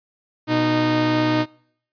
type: tone pair together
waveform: sawtooth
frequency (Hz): 122.39 / 308.4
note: B2 / D#4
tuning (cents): -15 / -15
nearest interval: octave + major third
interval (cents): 1600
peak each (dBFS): -20 / -14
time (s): 0.47-1.46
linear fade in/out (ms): 50
effects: noise-tail reverb RT60 0.7 s tail -26 dB re dry + resampled to 11025 Hz